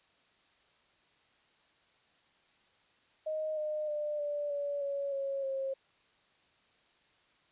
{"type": "tone with pitch steps", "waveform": "sine", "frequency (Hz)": [622.3, 609.5, 597, 584.7, 572.6, 560.8, 549.3, 538], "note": ["D#5", "D#5", "D5", "D5", "D5", "C#5", "C#5", "C5"], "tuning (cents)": [0, -36, 28, -8, -44, 20, -16, 48], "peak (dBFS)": -32, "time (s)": [3.26, 5.74], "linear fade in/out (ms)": 10, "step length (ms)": 310, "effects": ["white hiss -68 dBFS RMS until 7.51 s", "resampled to 8000 Hz"]}